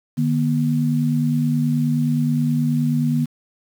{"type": "tone pair together", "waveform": "sine", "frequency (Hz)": [150.82, 240.3], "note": ["D3", "B3"], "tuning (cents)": [46, -47], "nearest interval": "minor sixth", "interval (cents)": 807, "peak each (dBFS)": -19, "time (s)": [0.17, 3.26], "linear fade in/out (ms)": 20, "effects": ["7-bit"]}